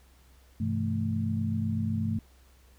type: tone cluster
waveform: sine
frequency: 99.8 / 128 / 167.1 / 220 Hz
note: G2 / C3 / E3 / A3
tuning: +32 / -38 / +24 / 0 cents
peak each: -30 / -36 / -36 / -30 dBFS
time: 0.6-2.19 s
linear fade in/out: 5 ms
effects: added 64 Hz sine -56 dBFS peak until 2.78 s + pink hiss -63 dBFS RMS until 2.78 s